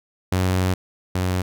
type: tone pair in turn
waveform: sawtooth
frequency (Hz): 92.5 / 91.75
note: F#2 / F#2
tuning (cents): 0 / -14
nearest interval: unison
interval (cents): 14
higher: first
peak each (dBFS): -14 / -16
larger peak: first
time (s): 0.32-0.74 / 1.15-1.42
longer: first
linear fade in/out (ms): 5
effects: none